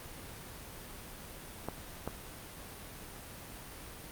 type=clicks; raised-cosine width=1 ms; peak=-21 dBFS; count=2; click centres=1.686 / 2.076 s; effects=pink hiss -47 dBFS RMS until 4.11 s + Opus 32 kbps